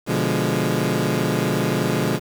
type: chord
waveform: 20% pulse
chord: B diminished seventh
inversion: none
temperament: equal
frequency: 123.47 / 146.83 / 174.61 / 207.7 Hz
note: B2 / D3 / F3 / Ab3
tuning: 0 / 0 / 0 / 0 cents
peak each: -20 dBFS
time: 0.06-2.2 s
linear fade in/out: 50 ms
effects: 7-bit